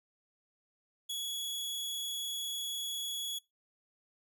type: tone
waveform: sawtooth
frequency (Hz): 3366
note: G#7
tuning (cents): +23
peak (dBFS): -32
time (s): 1.09-3.39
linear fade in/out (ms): 10
effects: noise-tail reverb RT60 0.2 s tail -24 dB re dry